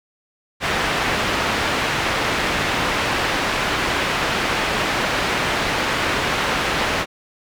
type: low-pass noise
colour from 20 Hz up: white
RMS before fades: -21 dBFS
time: 0.6-7.06 s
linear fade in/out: 50 ms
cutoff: 2300 Hz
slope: 12 dB/octave
effects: none